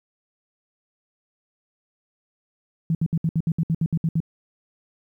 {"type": "tone bursts", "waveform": "sine", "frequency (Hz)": 162.8, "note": "E3", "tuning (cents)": -21, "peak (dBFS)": -18, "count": 12, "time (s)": [2.9, 4.203], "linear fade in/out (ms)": 2, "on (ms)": 49, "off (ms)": 65, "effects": ["10-bit"]}